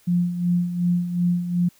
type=tone with tremolo; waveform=sine; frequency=175.8 Hz; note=F3; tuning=12 cents sharp; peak=-16 dBFS; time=0.07-1.69 s; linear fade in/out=10 ms; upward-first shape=sine; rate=2.7 Hz; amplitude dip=65%; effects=white hiss -57 dBFS RMS until 1.79 s